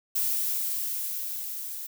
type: noise with level ramp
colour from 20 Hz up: violet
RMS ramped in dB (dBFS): -26 to -37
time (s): 0.15-1.87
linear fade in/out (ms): 10
effects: none